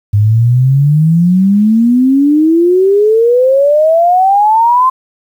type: exponential sweep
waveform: sine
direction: up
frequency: 100.9 to 1051 Hz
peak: -5 dBFS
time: 0.13-4.9 s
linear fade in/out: 10 ms
effects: 7-bit